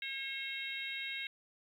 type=harmonic tone with a mistuned harmonic; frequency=541 Hz; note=C#5; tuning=42 cents flat; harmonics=3 / 4 / 5 / 6 / 7; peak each=-47 / -41 / -45 / -48 / -44 dBFS; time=0.02-1.27 s; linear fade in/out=2 ms; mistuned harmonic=6; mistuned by=-35 cents; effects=11-bit